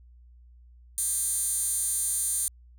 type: tone with high-pass filter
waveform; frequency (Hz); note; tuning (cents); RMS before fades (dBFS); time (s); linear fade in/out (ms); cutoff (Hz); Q
15% pulse; 401.6; G4; +42; -28; 0.98-2.48; 0; 8900; 5.1
effects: added 60 Hz sine -50 dBFS peak until 2.78 s